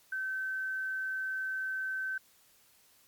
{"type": "tone", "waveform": "sine", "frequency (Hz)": 1538, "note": "G6", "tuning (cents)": -33, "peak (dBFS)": -32, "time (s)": [0.12, 2.18], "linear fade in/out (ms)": 5, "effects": ["white hiss -64 dBFS RMS until 3.07 s", "MP3 96 kbps"]}